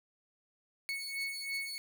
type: beating tone pair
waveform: 30% pulse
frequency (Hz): 2208 / 2211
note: C#7 / C#7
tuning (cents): -7 / -5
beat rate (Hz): 3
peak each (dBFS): -37 / -36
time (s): 0.89-1.78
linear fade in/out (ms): 0
effects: none